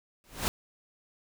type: noise with exponential growth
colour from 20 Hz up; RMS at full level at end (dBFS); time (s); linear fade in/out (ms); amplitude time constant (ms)
pink; -25; 0.24-0.48; 0; 51
effects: none